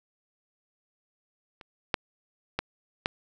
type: clicks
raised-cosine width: 0.3 ms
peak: -29 / -7 / -11 / -9 dBFS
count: 4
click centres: 1.612 / 1.942 / 2.59 / 3.059 s
effects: none